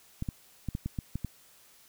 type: clicks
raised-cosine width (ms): 5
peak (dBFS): -20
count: 8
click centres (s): 0.224 / 0.288 / 0.687 / 0.751 / 0.86 / 0.988 / 1.156 / 1.247
effects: white hiss -59 dBFS RMS until 1.88 s